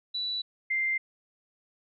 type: tone pair in turn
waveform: sine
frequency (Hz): 3951 / 2093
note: B7 / C7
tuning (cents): 0 / 0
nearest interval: major seventh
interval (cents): 1100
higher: first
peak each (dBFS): -29 / -25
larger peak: second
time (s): 0.14-0.42 / 0.7-0.98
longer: neither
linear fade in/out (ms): 10
effects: none